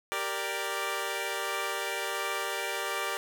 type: chord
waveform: 10% pulse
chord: G minor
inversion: none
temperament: equal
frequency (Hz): 392 / 466.2 / 587.3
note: G4 / Bb4 / D5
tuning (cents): 0 / 0 / 0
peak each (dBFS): -27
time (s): 0.12-3.17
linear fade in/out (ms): 0
effects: none